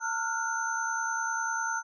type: tone cluster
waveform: sine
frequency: 907 / 1369 / 1439 / 6180 Hz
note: A#5 / F6 / F#6 / G8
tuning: -48 / -35 / -49 / -26 cents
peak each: -33 / -35 / -32 / -37 dBFS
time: 0-1.83 s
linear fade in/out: 50 ms
effects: none